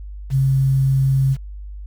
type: tone with quantisation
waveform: sine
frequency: 134.4 Hz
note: C3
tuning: 47 cents sharp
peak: -13 dBFS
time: 0.3-1.37 s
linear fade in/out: 50 ms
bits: 7
effects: added 50 Hz sine -30 dBFS peak until 1.86 s